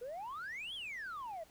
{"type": "exponential two-way sweep", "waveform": "sine", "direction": "up then down", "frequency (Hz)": [466.2, 3415, 616], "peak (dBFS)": -39, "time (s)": [0.01, 1.44], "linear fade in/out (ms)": 10, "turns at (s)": 0.74, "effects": ["tanh soft clip ceiling -39 dBFS", "pink hiss -64 dBFS RMS until 1.5 s"]}